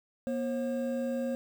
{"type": "tone pair together", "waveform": "triangle", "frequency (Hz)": [240, 536.9], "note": ["B3", "C5"], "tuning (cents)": [-49, 45], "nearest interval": "octave + major second", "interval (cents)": 1394, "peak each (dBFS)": [-30, -31], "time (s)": [0.27, 1.35], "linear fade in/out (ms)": 0, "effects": ["9-bit"]}